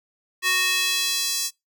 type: tone with high-pass filter sweep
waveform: square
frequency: 370 Hz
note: F#4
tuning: in tune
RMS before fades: -23 dBFS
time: 0.42-1.51 s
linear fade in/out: 50 ms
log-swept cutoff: 1900 to 5700 Hz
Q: 1.4
effects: noise-tail reverb RT60 0.2 s tail -26 dB re dry